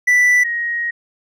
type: tone pair in turn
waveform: triangle / sine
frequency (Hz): 1975.5 / 1882.5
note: B6 / A#6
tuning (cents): 0 / +16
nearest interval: minor second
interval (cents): 84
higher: first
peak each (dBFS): -8 / -18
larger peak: first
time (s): 0.07-0.44 / 0.44-0.91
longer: second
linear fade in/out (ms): 10
effects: none